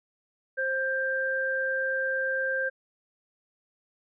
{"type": "tone pair together", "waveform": "sine", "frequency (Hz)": [528, 1582.2], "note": ["C5", "G6"], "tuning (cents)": [16, 16], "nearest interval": "octave + perfect fifth", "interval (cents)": 1900, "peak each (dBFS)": [-30, -27], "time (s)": [0.57, 2.7], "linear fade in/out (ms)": 20, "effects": []}